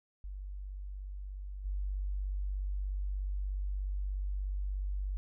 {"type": "tone with level steps", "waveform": "sine", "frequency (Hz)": 48.4, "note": "G1", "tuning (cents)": -21, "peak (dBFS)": [-39, -32], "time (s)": [0.24, 5.17], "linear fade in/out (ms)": 0, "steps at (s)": 1.64, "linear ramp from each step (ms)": 20, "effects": []}